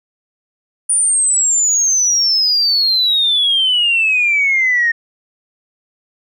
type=exponential sweep; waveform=sine; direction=down; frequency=9520 to 1835 Hz; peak=-10 dBFS; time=0.89-4.92 s; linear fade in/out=10 ms; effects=tanh soft clip ceiling -6 dBFS